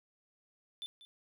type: tone with echo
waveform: triangle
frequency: 3520 Hz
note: A7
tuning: in tune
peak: -38 dBFS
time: 0.82-0.86 s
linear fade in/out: 0 ms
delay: 190 ms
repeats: 1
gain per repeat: -14 dB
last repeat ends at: 1.05 s
effects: none